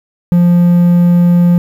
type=tone; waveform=triangle; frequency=174.61 Hz; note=F3; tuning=in tune; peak=-3 dBFS; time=0.32-1.58 s; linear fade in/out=0 ms; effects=7-bit